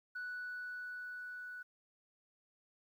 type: tone with level ramp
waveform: sine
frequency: 1480 Hz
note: F#6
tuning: in tune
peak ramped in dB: -38 to -44 dBFS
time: 0.15-1.63 s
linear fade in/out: 10 ms
effects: tanh soft clip ceiling -38 dBFS + 12-bit